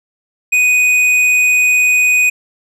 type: tone with hard clipping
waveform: triangle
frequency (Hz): 2489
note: D#7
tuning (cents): 0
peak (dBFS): -10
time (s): 0.52-2.3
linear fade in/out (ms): 10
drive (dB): 11
effects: none